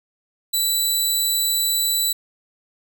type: tone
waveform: 15% pulse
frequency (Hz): 3967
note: B7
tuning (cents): +7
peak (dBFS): -11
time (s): 0.53-2.13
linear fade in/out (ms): 10
effects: none